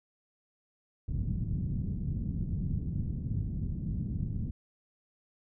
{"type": "low-pass noise", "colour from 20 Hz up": "white", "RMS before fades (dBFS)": -33, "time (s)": [1.08, 4.51], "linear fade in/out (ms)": 5, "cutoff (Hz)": 180, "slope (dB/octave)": 24, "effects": []}